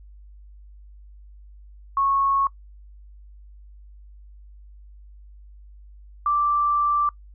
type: tone pair in turn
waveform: sine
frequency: 1100 / 1172.6 Hz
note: C#6 / D6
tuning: -14 / -3 cents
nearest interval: minor second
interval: 111 cents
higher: second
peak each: -18 / -18 dBFS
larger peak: neither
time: 1.97-2.47 / 6.26-7.09 s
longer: second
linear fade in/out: 2 ms
effects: noise-tail reverb RT60 0.1 s tail -21 dB re dry + added 50 Hz sine -43 dBFS peak until 7.34 s